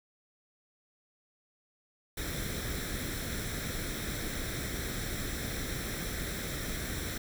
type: noise with comb filter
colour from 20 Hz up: pink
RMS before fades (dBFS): -36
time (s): 2.17-7.18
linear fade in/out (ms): 5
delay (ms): 0.53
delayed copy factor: +0.65
effects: none